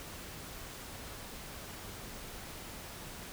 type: silence
effects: pink hiss -46 dBFS RMS until 3.32 s